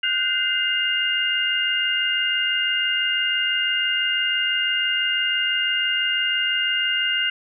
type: tone cluster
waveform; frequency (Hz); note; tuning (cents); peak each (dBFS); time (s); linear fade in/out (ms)
sine; 1458 / 1544 / 2074 / 2825; F#6 / G6 / C7 / F7; -26 / -27 / -16 / +19; -29 / -27 / -27 / -21; 0.03-7.3; 5
effects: none